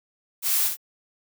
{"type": "noise with echo", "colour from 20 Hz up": "blue", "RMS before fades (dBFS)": -23, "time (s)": [0.42, 0.71], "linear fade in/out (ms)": 50, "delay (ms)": 61, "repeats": 1, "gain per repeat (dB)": -6, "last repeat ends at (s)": 0.771, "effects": []}